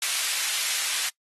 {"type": "high-pass noise", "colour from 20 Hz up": "pink", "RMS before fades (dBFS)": -27, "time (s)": [0.02, 1.09], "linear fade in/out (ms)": 2, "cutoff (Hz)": 2200, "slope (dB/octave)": 12, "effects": ["noise-tail reverb RT60 0.1 s tail -23 dB re dry", "AAC 32 kbps"]}